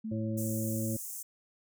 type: tone with pitch glide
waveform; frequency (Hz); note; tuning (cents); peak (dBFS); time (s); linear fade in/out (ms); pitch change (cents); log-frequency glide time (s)
sine; 220 to 222.3; A3 to A3; 0 to +18; -34; 0.04-0.97; 10; +18; 0.69-0.77
type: harmonic tone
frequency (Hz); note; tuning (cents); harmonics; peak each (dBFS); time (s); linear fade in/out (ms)
110; A2; 0; 1 / 3 / 5; -34 / -39 / -41; 0.11-0.97; 10
type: high-pass noise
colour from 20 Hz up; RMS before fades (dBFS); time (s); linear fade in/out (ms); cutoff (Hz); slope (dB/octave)
pink; -41; 0.37-1.23; 10; 6500; 48
effects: none